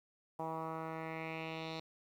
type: tone with low-pass filter sweep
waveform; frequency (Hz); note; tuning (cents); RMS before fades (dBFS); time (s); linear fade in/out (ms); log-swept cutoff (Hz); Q
10% pulse; 161; E3; -41; -42; 0.39-1.8; 5; 900 to 4100; 3.2
effects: 11-bit